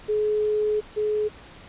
sine tone pair in turn, 424.1 / 424.1 Hz, G#4 / G#4, +36 / +36 cents, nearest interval unison, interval 0 cents, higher neither, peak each -20 / -21 dBFS, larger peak first, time 0.08-0.81 / 0.96-1.29 s, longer first, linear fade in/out 20 ms, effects pink hiss -46 dBFS RMS until 1.68 s + resampled to 8000 Hz

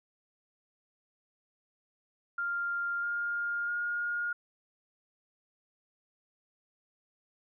sine tone with pitch steps, 1396.9 / 1410.7 / 1424.6 Hz, F6 / F6 / F6, 0 / +17 / +34 cents, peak -30 dBFS, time 2.38-4.33 s, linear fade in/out 5 ms, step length 650 ms, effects none

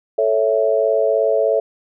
sine chord, A major, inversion none, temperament equal with one note detuned, 440 / 556.3 / 659.3 Hz, A4 / C#5 / E5, 0 / +6 / 0 cents, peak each -18 dBFS, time 0.18-1.6 s, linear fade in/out 5 ms, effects none

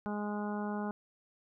harmonic tone, 207.7 Hz, G#3, in tune, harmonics 1 / 2 / 3 / 4 / 5 / 6 / 7, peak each -35 / -42 / -45 / -42 / -47 / -49 / -48 dBFS, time 0.06-0.91 s, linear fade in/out 0 ms, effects none

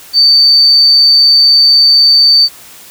sine tone, 4572 Hz, D8, 47 cents flat, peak -3 dBFS, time 0.13-2.49 s, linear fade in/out 50 ms, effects white hiss -35 dBFS RMS until 2.9 s

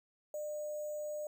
sine tone with sample-and-hold, 601 Hz, D5, 40 cents sharp, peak -37 dBFS, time 0.34-1.27 s, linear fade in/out 2 ms, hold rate 7350 Hz, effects none

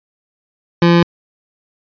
25% pulse tone, 171.4 Hz, F3, 32 cents flat, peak -4 dBFS, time 0.82-1.03 s, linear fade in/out 2 ms, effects resampled to 11025 Hz

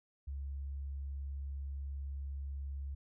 sine tone, 69.3 Hz, C#2, in tune, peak -38 dBFS, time 0.27-2.95 s, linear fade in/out 10 ms, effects none

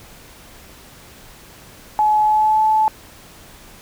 sine tone with pitch glide, 852 to 867.9 Hz, G#5 to A5, +44 to -24 cents, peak -12 dBFS, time 1.99-2.88 s, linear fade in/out 0 ms, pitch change +32 cents, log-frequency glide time 2.23-2.62 s, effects pink hiss -43 dBFS RMS until 3.81 s

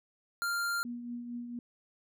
square tone, 1394 Hz, F6, 4 cents flat, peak -31 dBFS, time 0.42-0.83 s, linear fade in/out 0 ms
sine tone with tremolo, 240 Hz, B3, 49 cents flat, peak -35 dBFS, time 0.85-1.59 s, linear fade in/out 2 ms, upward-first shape triangle, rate 4.4 Hz, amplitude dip 50%
effects none

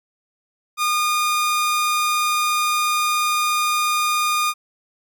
sawtooth tone, 1219 Hz, D#6, 36 cents flat, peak -14 dBFS, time 0.77-4.54 s, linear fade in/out 50 ms, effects none

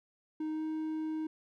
triangle tone with pitch glide, 311.1 to 313.8 Hz, D#4 to D#4, 0 to +15 cents, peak -31 dBFS, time 0.4-1.27 s, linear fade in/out 5 ms, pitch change +15 cents, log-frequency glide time 0.51-0.63 s, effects none

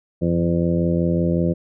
harmonic tone with a mistuned harmonic, 85.4 Hz, F2, 38 cents flat, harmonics 1 / 2 / 3 / 4 / 5 / 6 / 7, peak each -26 / -19 / -27 / -24 / -33 / -26 / -30 dBFS, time 0.21-1.54 s, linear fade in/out 20 ms, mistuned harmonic 1, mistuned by +51 cents, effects none

